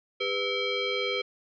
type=tone with frequency modulation; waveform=sine; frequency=1396.9 Hz; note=F6; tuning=in tune; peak=-26 dBFS; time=0.2-1.22 s; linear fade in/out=10 ms; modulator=899 Hz; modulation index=2.5; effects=none